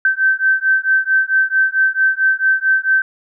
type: beating tone pair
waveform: sine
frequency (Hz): 1546 / 1550.5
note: G6 / G6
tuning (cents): -24 / -19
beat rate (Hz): 4.5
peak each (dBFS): -15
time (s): 0.05-3.02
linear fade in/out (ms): 2
effects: none